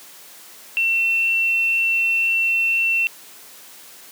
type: tone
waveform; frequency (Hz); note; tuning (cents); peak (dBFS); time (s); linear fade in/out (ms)
sine; 2701; E7; +42; -16; 0.77-3.07; 0
effects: white hiss -43 dBFS RMS until 4.11 s + high-pass 200 Hz 12 dB/octave